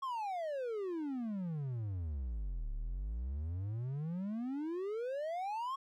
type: exponential two-way sweep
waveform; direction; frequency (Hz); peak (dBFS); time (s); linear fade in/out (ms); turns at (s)
triangle; down then up; 1106 to 34.65 to 1106; -34; 0.02-5.76; 10; 2.72
effects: none